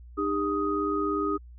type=tone cluster; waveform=sine; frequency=305 / 402 / 1250 Hz; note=D#4 / G4 / D#6; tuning=-34 / +44 / +8 cents; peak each=-29 dBFS; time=0.17-1.38 s; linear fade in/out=20 ms; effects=added 60 Hz sine -44 dBFS peak until 1.58 s